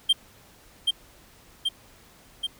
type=tone with echo; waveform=triangle; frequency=3174 Hz; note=G7; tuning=21 cents sharp; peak=-14 dBFS; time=0.09-0.13 s; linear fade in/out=10 ms; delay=780 ms; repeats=3; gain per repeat=-3 dB; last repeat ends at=2.47 s; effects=pink hiss -54 dBFS RMS until 2.59 s